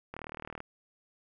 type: click train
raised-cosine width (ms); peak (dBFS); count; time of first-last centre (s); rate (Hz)
0.5; -25; 19; 0.14-0.604; 38.8
effects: none